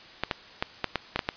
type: clicks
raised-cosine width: 0.3 ms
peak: -9 dBFS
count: 8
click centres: 0.236 / 0.312 / 0.625 / 0.843 / 0.957 / 1.16 / 1.192 / 1.289 s
effects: white hiss -48 dBFS RMS until 1.36 s + resampled to 11025 Hz